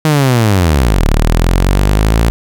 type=linear two-way sweep; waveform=sawtooth; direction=down then up; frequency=158.5 to 35.7 to 57.7 Hz; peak=-4 dBFS; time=0.05-2.3 s; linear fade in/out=0 ms; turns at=1.05 s; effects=none